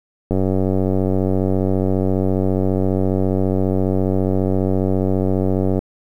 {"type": "click train", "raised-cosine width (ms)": 2, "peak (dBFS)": -6, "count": 520, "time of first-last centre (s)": [0.31, 5.79], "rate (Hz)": 94.7, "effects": ["8-bit"]}